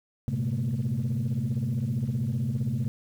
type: tone cluster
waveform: sine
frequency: 100.4 / 117.5 / 132.9 / 213 / 232.3 Hz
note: G2 / A#2 / C3 / G#3 / A#3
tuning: +42 / +14 / +27 / +44 / -6 cents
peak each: -35 / -30 / -27 / -33 / -34 dBFS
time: 0.28-2.88 s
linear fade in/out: 0 ms
effects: tanh soft clip ceiling -20 dBFS + 9-bit